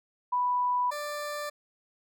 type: tone pair in turn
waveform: sine / 20% pulse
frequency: 987.8 / 589.9 Hz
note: B5 / D5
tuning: 0 / +8 cents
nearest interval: major sixth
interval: 892 cents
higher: first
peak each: -24 / -28 dBFS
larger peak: first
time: 0.32-0.91 / 0.91-1.5 s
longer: neither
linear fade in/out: 10 ms
effects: none